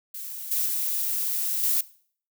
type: noise with level steps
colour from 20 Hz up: violet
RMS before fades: -36 / -25 / -27 / -23 dBFS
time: 0.14-1.81 s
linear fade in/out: 5 ms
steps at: 0.51 / 0.66 / 1.63 s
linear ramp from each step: 5 ms
effects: noise-tail reverb RT60 0.5 s tail -19 dB re dry